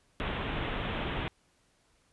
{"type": "low-pass noise", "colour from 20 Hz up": "pink", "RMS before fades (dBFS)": -34, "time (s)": [0.2, 1.28], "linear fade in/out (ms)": 0, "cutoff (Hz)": 3600, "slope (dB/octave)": 96, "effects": ["pink hiss -69 dBFS RMS until 2.12 s", "resampled to 24000 Hz"]}